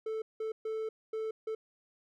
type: tone bursts at uneven times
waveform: triangle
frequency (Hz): 440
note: A4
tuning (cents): 0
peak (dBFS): -31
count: 5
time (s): 0.06-0.22 / 0.4-0.52 / 0.65-0.89 / 1.13-1.31 / 1.47-1.55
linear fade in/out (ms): 5
effects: none